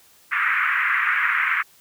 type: band-pass noise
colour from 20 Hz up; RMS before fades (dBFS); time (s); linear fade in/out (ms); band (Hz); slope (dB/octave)
white; -21; 0.31-1.63; 20; 1200 to 2200; 48
effects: white hiss -54 dBFS RMS until 1.8 s